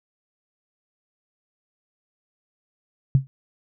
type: tone with exponential decay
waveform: sine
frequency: 134.2 Hz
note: C3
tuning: 44 cents sharp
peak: -9 dBFS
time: 3.15-3.27 s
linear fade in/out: 0 ms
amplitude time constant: 26 ms
effects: none